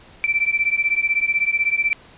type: beating tone pair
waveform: sine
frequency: 2327 / 2343 Hz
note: D7 / D7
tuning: -17 / -5 cents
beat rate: 16 Hz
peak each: -20 dBFS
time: 0.24-1.93 s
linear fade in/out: 0 ms
effects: pink hiss -47 dBFS RMS until 2.17 s + resampled to 8000 Hz